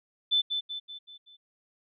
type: tone with echo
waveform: sine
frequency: 3520 Hz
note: A7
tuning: in tune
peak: -21 dBFS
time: 0.31-0.42 s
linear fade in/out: 20 ms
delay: 190 ms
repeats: 5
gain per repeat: -6 dB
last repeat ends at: 1.37 s
effects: none